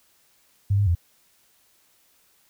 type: tone with pitch steps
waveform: sine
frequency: 99.7 / 101.6 / 85.8 Hz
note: G2 / G#2 / F2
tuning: +30 / -38 / -30 cents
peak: -17 dBFS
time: 0.7-0.952 s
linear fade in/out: 10 ms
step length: 84 ms
effects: white hiss -62 dBFS RMS until 2.49 s